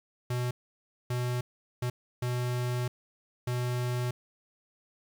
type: tone bursts at uneven times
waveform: square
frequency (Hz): 123.47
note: B2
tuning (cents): 0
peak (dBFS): -29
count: 5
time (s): 0.3-0.51 / 1.1-1.41 / 1.82-1.9 / 2.22-2.88 / 3.47-4.11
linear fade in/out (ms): 5
effects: 10-bit